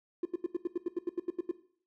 triangle tone bursts, 349.7 Hz, F4, 2 cents sharp, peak -24 dBFS, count 13, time 0.23-1.513 s, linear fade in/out 5 ms, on 23 ms, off 82 ms, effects noise-tail reverb RT60 0.5 s tail -18 dB re dry + tanh soft clip ceiling -25 dBFS

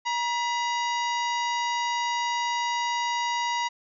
harmonic tone with a mistuned harmonic, 953 Hz, A#5, 38 cents sharp, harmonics 1 / 2 / 3 / 4 / 5 / 6 / 7, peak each -26 / -32 / -36 / -38 / -40 / -42 / -43 dBFS, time 0.05-3.69 s, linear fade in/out 20 ms, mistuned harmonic 2, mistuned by +81 cents, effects none

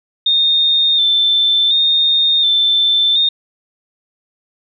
sine tone with vibrato, 3606 Hz, A7, 42 cents sharp, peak -10 dBFS, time 0.26-3.29 s, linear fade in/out 5 ms, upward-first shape square, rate 0.69 Hz, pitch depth 31 cents each way, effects none

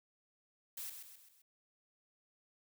blue noise with echo, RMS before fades -44 dBFS, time 0.77-0.9 s, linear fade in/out 5 ms, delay 130 ms, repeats 4, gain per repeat -6 dB, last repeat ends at 1.42 s, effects none

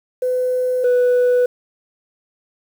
sine tone pair in turn, 504 / 494.2 Hz, B4 / B4, +35 / +1 cents, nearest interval unison, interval 34 cents, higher first, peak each -15 / -9 dBFS, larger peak second, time 0.22-0.84 / 0.84-1.46 s, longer neither, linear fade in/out 5 ms, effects tanh soft clip ceiling -11 dBFS + 7-bit

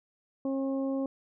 harmonic tone, 270.1 Hz, C#4, 45 cents flat, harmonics 1 / 2 / 3 / 4, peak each -29 / -34 / -47 / -48 dBFS, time 0.45-1.06 s, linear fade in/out 2 ms, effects none

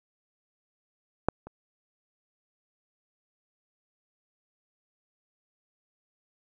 clicks, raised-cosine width 1 ms, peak -8 / -28 dBFS, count 2, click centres 1.286 / 1.47 s, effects none

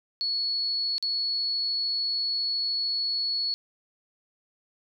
sine tone with dropouts, 4387 Hz, C#8, 19 cents flat, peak -25 dBFS, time 0.21-3.54 s, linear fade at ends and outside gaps 0 ms, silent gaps 0.981-1.026 s, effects none

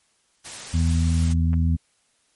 white noise, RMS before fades -36 dBFS, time 0.44-1.34 s, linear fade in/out 20 ms
harmonic tone, 82.41 Hz, E2, in tune, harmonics 1 / 2 / 3, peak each -18 / -24 / -28 dBFS, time 0.73-1.77 s, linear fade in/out 20 ms
clicks, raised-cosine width 0.5 ms, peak -26 dBFS, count 2, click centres 1.532 / 1.54 s
effects white hiss -65 dBFS RMS until 2.35 s + MP3 48 kbps

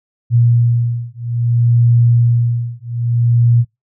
sine beating tone pair, 118.4 / 119 Hz, A#2 / A#2, +27 / +36 cents, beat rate 0.6 Hz, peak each -13 dBFS, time 0.3-3.65 s, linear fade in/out 50 ms, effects noise-tail reverb RT60 0.2 s tail -26 dB re dry

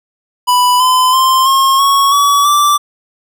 square tone with pitch steps, 990 / 1017.8 / 1046.4 / 1075.9 / 1106.1 / 1137.2 / 1169.2 Hz, B5 / C6 / C6 / C6 / C#6 / C#6 / D6, +4 / -48 / 0 / +48 / -4 / +44 / -8 cents, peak -8 dBFS, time 0.47-2.78 s, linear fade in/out 20 ms, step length 330 ms, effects none

